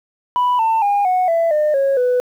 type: tone with pitch steps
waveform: sine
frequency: 987.8 / 895.4 / 811.7 / 735.8 / 666.9 / 604.6 / 548 / 496.8 Hz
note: B5 / A5 / G#5 / F#5 / E5 / D#5 / C#5 / B4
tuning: 0 / +30 / -40 / -10 / +20 / -50 / -20 / +10 cents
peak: -11 dBFS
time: 0.36-2.2 s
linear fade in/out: 0 ms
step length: 230 ms
effects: tanh soft clip ceiling -11 dBFS + 8-bit